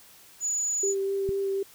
sine tone, 6910 Hz, A8, 32 cents flat, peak -25 dBFS, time 0.4-0.95 s, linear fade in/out 50 ms
sine tone with vibrato, 392 Hz, G4, in tune, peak -25 dBFS, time 0.83-1.63 s, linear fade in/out 5 ms, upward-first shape sine, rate 4 Hz, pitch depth 11 cents each way
click, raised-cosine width 5 ms, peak -22 dBFS, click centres 1.291 s
effects white hiss -53 dBFS RMS until 1.74 s

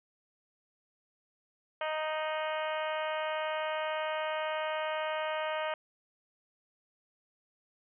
harmonic tone with a mistuned harmonic, 310.9 Hz, D#4, 1 cent flat, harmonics 2 / 3 / 4 / 5 / 6 / 7 / 8 / 9 / 10, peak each -34 / -38 / -40 / -42 / -44 / -45 / -46 / -47 / -48 dBFS, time 1.81-5.74 s, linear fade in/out 2 ms, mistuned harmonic 9, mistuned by +33 cents, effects none

